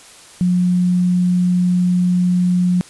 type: tone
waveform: sine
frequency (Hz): 179.3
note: F3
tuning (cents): +46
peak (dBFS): -12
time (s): 0.41-2.81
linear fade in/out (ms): 0
effects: white hiss -42 dBFS RMS until 2.89 s + resampled to 24000 Hz